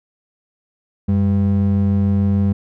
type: ring-modulated tone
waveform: triangle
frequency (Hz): 146.83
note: D3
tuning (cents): 0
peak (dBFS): -8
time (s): 1.08-2.53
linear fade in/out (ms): 10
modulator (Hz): 53.3
effects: none